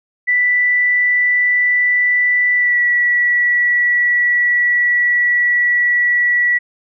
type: tone with pitch glide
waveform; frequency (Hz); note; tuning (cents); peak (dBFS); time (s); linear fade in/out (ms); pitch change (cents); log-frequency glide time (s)
sine; 1975.5 to 1943.8; B6 to B6; 0 to -28; -11; 0.27-6.59; 20; -28; 2.55-2.81
effects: none